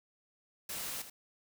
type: noise with echo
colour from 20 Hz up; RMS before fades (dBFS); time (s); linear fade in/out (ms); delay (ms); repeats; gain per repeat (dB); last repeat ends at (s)
white; -40; 0.69-1.02; 5; 80; 1; -10; 1.1
effects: none